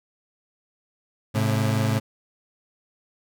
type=tone pair together; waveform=30% pulse; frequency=108.3 / 133.77 Hz; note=A2 / C3; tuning=-27 / +39 cents; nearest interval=major third; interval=366 cents; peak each=-19 / -23 dBFS; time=1.34-2 s; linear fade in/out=20 ms; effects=none